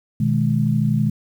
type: chord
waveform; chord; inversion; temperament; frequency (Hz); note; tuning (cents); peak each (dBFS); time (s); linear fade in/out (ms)
sine; G# minor; first; equal with one note detuned; 123.47 / 155.56 / 210.6; B2 / D#3 / G#3; 0 / 0 / +24; -20; 0.2-1.1; 5
effects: 8-bit